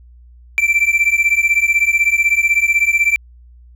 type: beating tone pair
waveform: triangle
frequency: 2334 / 2350 Hz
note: D7 / D7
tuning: -11 / +1 cents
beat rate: 16 Hz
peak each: -13 dBFS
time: 0.58-3.16 s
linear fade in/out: 0 ms
effects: added 60 Hz sine -40 dBFS peak until 3.75 s